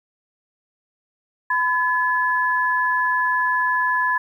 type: tone pair together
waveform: sine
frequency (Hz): 1004.5 / 1710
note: B5 / A6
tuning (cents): +29 / -50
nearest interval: major sixth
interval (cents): 921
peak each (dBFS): -20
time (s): 1.5-4.18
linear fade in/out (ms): 5
effects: 9-bit